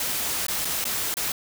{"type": "noise with dropouts", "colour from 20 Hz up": "white", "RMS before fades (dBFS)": -27, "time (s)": [0, 1.32], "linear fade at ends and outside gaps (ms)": 2, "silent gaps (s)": [[0.467, 0.483], [0.648, 0.652], [0.842, 0.852], [1.141, 1.169]], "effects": []}